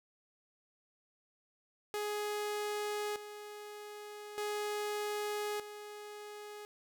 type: tone with tremolo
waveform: sawtooth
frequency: 417.4 Hz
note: G#4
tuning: 9 cents sharp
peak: -31 dBFS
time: 1.94-6.65 s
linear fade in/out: 0 ms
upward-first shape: square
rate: 0.41 Hz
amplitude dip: 70%
effects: none